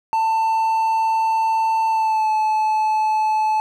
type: tone with pitch glide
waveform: triangle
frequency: 891 to 865.6 Hz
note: A5 to A5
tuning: +22 to -29 cents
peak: -14 dBFS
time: 0.13-3.6 s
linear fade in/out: 0 ms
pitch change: -51 cents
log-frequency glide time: 1.88-2.31 s
effects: none